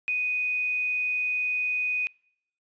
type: tone with quantisation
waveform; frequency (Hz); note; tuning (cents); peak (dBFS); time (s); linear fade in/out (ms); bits
sine; 2489; D#7; 0; -24; 0.08-2.07; 0; 9
effects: noise-tail reverb RT60 0.7 s tail -26 dB re dry + resampled to 16000 Hz